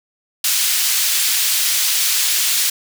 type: high-pass noise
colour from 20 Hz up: pink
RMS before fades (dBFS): -17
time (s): 0.44-2.7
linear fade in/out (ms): 5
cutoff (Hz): 3300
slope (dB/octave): 12
effects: none